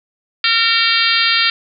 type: harmonic tone with a mistuned harmonic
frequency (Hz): 457.8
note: A#4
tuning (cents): -31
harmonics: 3 / 4 / 5 / 6 / 7 / 8 / 9 / 10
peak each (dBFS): -20 / -20 / -20 / -20 / -20 / -20 / -20 / -20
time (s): 0.44-1.5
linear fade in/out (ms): 2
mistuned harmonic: 10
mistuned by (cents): +26
effects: none